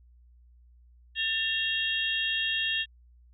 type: tone cluster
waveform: sine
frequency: 1783 / 2759 / 3269 / 3717 Hz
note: A6 / F7 / G#7 / A#7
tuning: +22 / -22 / -28 / -6 cents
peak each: -32 / -31 / -30 / -36 dBFS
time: 1.15-2.86 s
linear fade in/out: 50 ms
effects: added 60 Hz sine -54 dBFS peak until 3.33 s